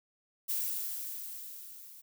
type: noise with level ramp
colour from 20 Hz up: violet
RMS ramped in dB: -32 to -52 dBFS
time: 0.48-2.02 s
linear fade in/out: 20 ms
effects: none